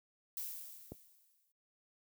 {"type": "noise with exponential decay", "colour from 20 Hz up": "violet", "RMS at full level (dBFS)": -40, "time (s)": [0.37, 1.52], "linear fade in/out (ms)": 2, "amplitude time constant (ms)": 250}
{"type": "click", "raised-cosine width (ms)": 2, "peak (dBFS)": -31, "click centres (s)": 0.92}
{"effects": ["noise-tail reverb RT60 0.1 s tail -20 dB re dry", "high-pass 60 Hz 12 dB/octave"]}